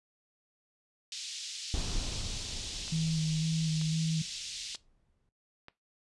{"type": "band-pass noise", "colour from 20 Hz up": "pink", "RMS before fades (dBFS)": -41, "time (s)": [1.12, 4.76], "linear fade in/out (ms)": 2, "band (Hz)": [3200, 6900], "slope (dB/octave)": 24}
{"type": "noise with exponential decay", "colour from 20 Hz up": "brown", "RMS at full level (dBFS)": -33, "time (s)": [1.74, 5.29], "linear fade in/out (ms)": 1, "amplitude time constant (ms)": 770}
{"type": "click train", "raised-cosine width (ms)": 0.3, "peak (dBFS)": -31, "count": 4, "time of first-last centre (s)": [2.88, 5.684], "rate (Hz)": 1.07}
{"type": "tone with vibrato", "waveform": "sine", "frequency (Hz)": 158.8, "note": "D#3", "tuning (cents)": 36, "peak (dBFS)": -28, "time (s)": [2.92, 4.22], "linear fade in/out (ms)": 5, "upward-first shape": "square", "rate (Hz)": 2, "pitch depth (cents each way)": 18}
{"effects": ["noise-tail reverb RT60 0.2 s tail -18 dB re dry", "resampled to 24000 Hz"]}